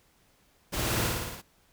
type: noise with echo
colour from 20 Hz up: pink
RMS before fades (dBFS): -32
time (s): 0.72-1.09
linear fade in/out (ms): 20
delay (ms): 55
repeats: 6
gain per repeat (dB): -2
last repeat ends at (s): 1.42
effects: pink hiss -65 dBFS RMS until 1.72 s